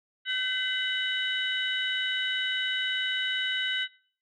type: tone cluster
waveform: sine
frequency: 1532 / 2031 / 2986 / 3801 Hz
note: G6 / B6 / F#7 / A#7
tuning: -40 / +48 / +15 / +33 cents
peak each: -31 / -34 / -30 / -35 dBFS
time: 0.25-3.88 s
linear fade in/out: 50 ms
effects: noise-tail reverb RT60 0.5 s tail -21 dB re dry + tanh soft clip ceiling -17 dBFS